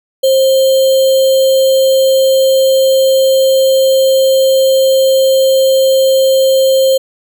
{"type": "tone with sample-and-hold", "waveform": "sine", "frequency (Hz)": 531, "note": "C5", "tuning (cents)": 25, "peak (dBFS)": -6, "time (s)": [0.23, 6.98], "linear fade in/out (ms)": 10, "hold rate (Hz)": 3675, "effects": []}